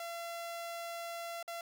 sawtooth tone with dropouts, 680 Hz, F5, 46 cents flat, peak -36 dBFS, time 0-1.61 s, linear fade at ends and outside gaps 2 ms, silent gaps 1.428-1.478 s, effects none

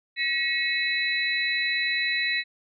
sine tone cluster, 1912 / 2193 / 2564 / 3965 Hz, A#6 / C#7 / E7 / B7, +43 / -19 / -49 / +6 cents, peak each -26 / -30 / -32 / -29 dBFS, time 0.16-2.44 s, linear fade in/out 50 ms, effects none

